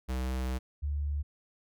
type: tone pair in turn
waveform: square / sine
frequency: 64.1 / 72.66 Hz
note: C2 / D2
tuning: -35 / -18 cents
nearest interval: major second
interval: 217 cents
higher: second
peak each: -31 / -29 dBFS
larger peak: second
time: 0.08-0.59 / 0.82-1.23 s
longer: first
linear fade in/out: 20 ms
effects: none